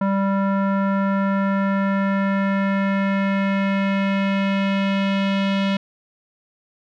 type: tone with low-pass filter sweep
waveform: square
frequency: 196 Hz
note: G3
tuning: in tune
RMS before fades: -20 dBFS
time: 0.01-5.77 s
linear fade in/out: 5 ms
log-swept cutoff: 1200 to 3200 Hz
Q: 2.1
effects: none